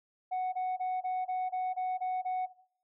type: tone bursts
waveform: sine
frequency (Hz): 740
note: F#5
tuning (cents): 0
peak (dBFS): -27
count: 9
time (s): 0.31-2.466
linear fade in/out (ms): 20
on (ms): 220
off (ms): 22
effects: noise-tail reverb RT60 0.6 s tail -17 dB re dry + tanh soft clip ceiling -29 dBFS